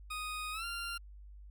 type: tone with pitch glide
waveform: 20% pulse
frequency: 1244.5 to 1388.9 Hz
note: D#6 to F6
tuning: 0 to -10 cents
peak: -33 dBFS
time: 0.1-0.98 s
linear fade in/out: 10 ms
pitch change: +190 cents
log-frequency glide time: 0.52-0.65 s
effects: added 50 Hz sine -49 dBFS peak until 1.5 s